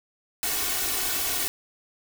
white noise with comb filter, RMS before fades -27 dBFS, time 0.43-1.48 s, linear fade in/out 0 ms, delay 2.7 ms, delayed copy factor +0.85, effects none

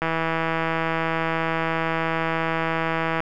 click train, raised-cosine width 0.5 ms, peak -9 dBFS, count 520, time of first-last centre 0.02-3.204 s, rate 163 Hz, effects none

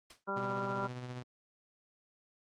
white noise with exponential decay, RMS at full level -44 dBFS, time 0.1-0.24 s, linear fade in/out 5 ms, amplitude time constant 29 ms
harmonic tone, 196.9 Hz, G3, 8 cents sharp, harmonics 1 / 2 / 3 / 4 / 5 / 6 / 7, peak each -42 / -41 / -41 / -45 / -38 / -48 / -38 dBFS, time 0.27-0.88 s, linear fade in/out 20 ms
sawtooth tone with tremolo, 124.6 Hz, B2, 16 cents sharp, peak -35 dBFS, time 0.36-1.23 s, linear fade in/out 10 ms, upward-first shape triangle, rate 15 Hz, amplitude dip 45%
effects low-pass 6000 Hz 12 dB/octave + Opus 24 kbps

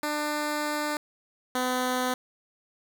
10% pulse tone pair in turn, 298.6 / 252.9 Hz, D4 / B3, +29 / +41 cents, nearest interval minor third, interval 288 cents, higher first, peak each -19 / -17 dBFS, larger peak second, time 0.03-0.97 / 1.55-2.14 s, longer first, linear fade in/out 2 ms, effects none

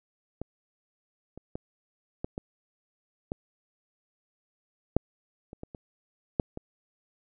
clicks, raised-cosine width 2 ms, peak -21 / -29 / -21 / -18 / -20 / -18 / -7 / -29 / -25 / -28 / -10 / -23 dBFS, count 12, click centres 0.416 / 1.376 / 1.555 / 2.245 / 2.379 / 3.319 / 4.966 / 5.531 / 5.634 / 5.748 / 6.398 / 6.574 s, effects none

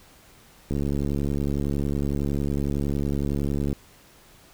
click train, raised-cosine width 3 ms, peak -14 dBFS, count 215, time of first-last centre 0.71-3.728 s, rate 70.9 Hz, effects pink hiss -53 dBFS RMS until 4.53 s

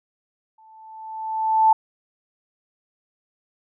sine tone with exponential growth, 880 Hz, A5, in tune, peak -10 dBFS, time 0.58-1.73 s, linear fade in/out 5 ms, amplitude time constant 250 ms, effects none

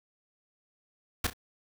pink noise with echo, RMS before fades -27 dBFS, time 1.24-1.27 s, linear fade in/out 5 ms, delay 32 ms, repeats 2, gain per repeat -11 dB, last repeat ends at 1.334 s, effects none

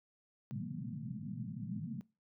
white band-pass noise, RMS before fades -42 dBFS, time 0.51-2.01 s, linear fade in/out 0 ms, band 110 to 240 Hz, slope 96 dB/octave, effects noise-tail reverb RT60 0.3 s tail -22 dB re dry

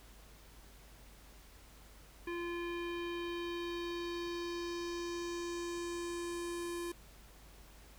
square tone with low-pass filter sweep, 345 Hz, F4, 21 cents flat, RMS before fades -40 dBFS, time 2.27-6.92 s, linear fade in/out 5 ms, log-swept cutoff 2300 to 11000 Hz, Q 2.1, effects added 50 Hz sine -57 dBFS peak until 7.98 s + pink hiss -60 dBFS RMS until 7.98 s

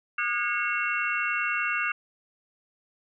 sine tone cluster, 1216 / 1446 / 1633 / 2188 / 2725 Hz, D#6 / F#6 / G#6 / C#7 / F7, -40 / -40 / -30 / -23 / -43 cents, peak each -32 / -30 / -34 / -32 / -30 dBFS, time 0.18-1.92 s, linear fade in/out 5 ms, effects none

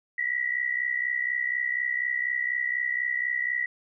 sine tone pair together, 1914 / 1978.1 Hz, A#6 / B6, +45 / +2 cents, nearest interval minor second, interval 57 cents, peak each -28 dBFS, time 0.18-3.66 s, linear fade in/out 5 ms, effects none

